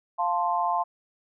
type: chord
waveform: sine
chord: F major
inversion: none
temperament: equal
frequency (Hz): 698.5 / 880 / 1046.5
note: F5 / A5 / C6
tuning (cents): 0 / 0 / 0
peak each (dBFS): -27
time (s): 0.18-0.84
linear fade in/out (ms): 20
effects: none